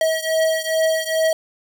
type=beating tone pair; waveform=square; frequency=640 / 642.4 Hz; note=D#5 / E5; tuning=+49 / -45 cents; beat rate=2.4 Hz; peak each=-20 / -22 dBFS; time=0.01-1.33 s; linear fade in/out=2 ms; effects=none